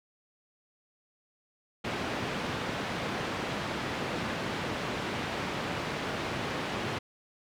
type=band-pass noise; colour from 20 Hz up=pink; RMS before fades=-34 dBFS; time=1.84-6.99 s; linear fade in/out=10 ms; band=130 to 3200 Hz; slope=12 dB/octave; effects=none